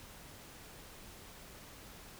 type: silence
effects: pink hiss -53 dBFS RMS until 2.19 s